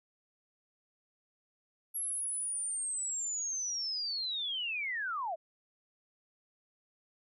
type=linear sweep; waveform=sine; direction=down; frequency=11330 to 600 Hz; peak=-33 dBFS; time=1.94-5.36 s; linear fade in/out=20 ms; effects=none